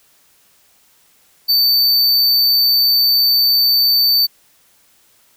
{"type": "tone", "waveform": "square", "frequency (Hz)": 4563, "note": "C#8", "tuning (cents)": 49, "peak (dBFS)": -11, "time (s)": [1.48, 4.27], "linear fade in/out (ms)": 20, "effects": ["white hiss -54 dBFS RMS until 5.36 s"]}